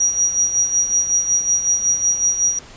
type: tone with tremolo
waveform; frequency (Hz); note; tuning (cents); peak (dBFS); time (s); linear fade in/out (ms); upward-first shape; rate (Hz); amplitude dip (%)
sine; 5760; F#8; -47; -12; 0-2.59; 5; sine; 5.4; 65
effects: pink hiss -41 dBFS RMS until 2.76 s + resampled to 16000 Hz